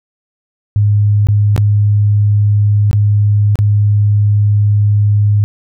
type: tone with dropouts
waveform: sine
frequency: 103.6 Hz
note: G#2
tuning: 4 cents flat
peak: -7 dBFS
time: 0.76-5.44 s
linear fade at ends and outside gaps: 0 ms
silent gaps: 1.27-1.286 / 1.563-1.578 / 2.912-2.93 / 3.556-3.589 s
effects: none